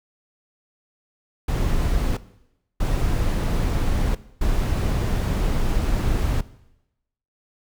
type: noise bursts at uneven times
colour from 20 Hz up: brown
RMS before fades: -21 dBFS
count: 3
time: 1.48-2.17 / 2.8-4.15 / 4.41-6.41 s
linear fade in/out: 5 ms
effects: noise-tail reverb RT60 0.9 s tail -18 dB re dry